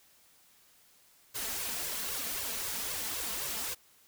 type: noise with flanger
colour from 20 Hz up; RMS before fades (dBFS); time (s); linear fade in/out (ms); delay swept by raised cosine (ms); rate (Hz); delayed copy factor
white; -36; 1.34-3.75; 20; 1.8 to 4.6; 3.8; +1
effects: white hiss -63 dBFS RMS until 4.07 s